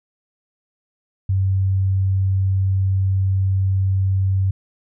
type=tone; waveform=sine; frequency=95.8 Hz; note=G2; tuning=39 cents flat; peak=-15 dBFS; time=1.29-4.51 s; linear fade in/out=5 ms; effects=none